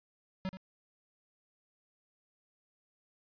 square tone with echo, 188.7 Hz, F#3, 34 cents sharp, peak -34 dBFS, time 0.45-0.49 s, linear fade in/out 0 ms, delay 80 ms, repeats 1, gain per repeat -10 dB, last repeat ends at 0.57 s, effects resampled to 11025 Hz

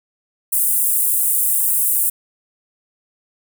pink high-pass noise, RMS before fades -17 dBFS, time 0.52-2.1 s, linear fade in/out 10 ms, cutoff 8700 Hz, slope 48 dB/octave, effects none

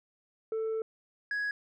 sine tone pair in turn, 443.2 / 1667.5 Hz, A4 / G#6, +13 / +7 cents, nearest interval octave + major seventh, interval 2294 cents, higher second, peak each -27 dBFS, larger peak neither, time 0.52-0.82 / 1.31-1.51 s, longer first, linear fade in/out 2 ms, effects tanh soft clip ceiling -29 dBFS

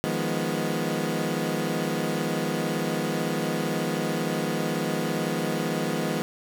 20% pulse chord, F half-diminished seventh, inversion third, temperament equal with one note detuned, 156.65 / 174.61 / 207.7 / 246.9 Hz, Eb3 / F3 / Ab3 / Cb4, +12 / 0 / 0 / 0 cents, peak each -26 dBFS, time 0.04-6.22 s, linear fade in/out 0 ms, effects none

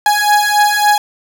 30% pulse beating tone pair, 830.6 / 834.2 Hz, G#5 / G#5, 0 / +7 cents, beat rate 3.6 Hz, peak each -10 dBFS, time 0.06-0.98 s, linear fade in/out 2 ms, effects none

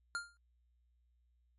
square tone with exponential decay, 1402 Hz, F6, 6 cents sharp, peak -34 dBFS, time 0.15-0.37 s, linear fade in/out 0 ms, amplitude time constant 46 ms, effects added 60 Hz sine -70 dBFS peak until 1.58 s + AAC 32 kbps

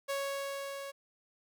sawtooth tone with level ramp, 554.4 Hz, C#5, in tune, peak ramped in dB -28 to -37 dBFS, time 0.08-0.92 s, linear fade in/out 20 ms, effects none

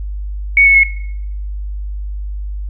sine tone with pitch steps, 2227 / 2204 / 2181 Hz, C#7 / C#7 / C#7, +7 / -11 / -29 cents, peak -5 dBFS, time 0.57-0.834 s, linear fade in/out 2 ms, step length 88 ms, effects noise-tail reverb RT60 0.7 s tail -19 dB re dry + added 50 Hz sine -20 dBFS peak until 2.69 s

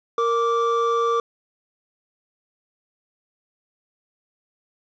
triangle tone pair together, 464.5 / 1169 Hz, A#4 / D6, -6 / -8 cents, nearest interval octave + major third, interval 1598 cents, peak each -19 dBFS, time 0.18-1.2 s, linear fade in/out 2 ms, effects resampled to 16000 Hz + 8-bit

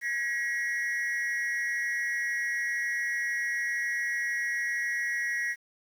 triangle tone with amplitude modulation, 1909 Hz, A#6, 41 cents sharp, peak -22 dBFS, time 0.01-5.56 s, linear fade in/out 50 ms, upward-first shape sine, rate 247 Hz, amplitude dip 90%, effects 9-bit

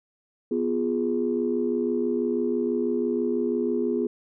sine chord, F diminished, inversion second, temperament equal, 246.9 / 349.2 / 415.3 Hz, Cb4 / F4 / Ab4, 0 / 0 / 0 cents, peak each -26 / -27 / -26 dBFS, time 0.51-4.07 s, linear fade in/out 5 ms, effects tanh soft clip ceiling -13 dBFS

